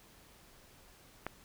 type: click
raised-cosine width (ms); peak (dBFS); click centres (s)
0.5; -21; 1.266
effects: pink hiss -60 dBFS RMS until 1.44 s